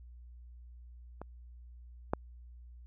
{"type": "clicks", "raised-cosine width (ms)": 1, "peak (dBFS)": [-28, -15], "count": 2, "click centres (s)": [1.216, 2.135], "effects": ["added 60 Hz sine -49 dBFS peak until 2.86 s"]}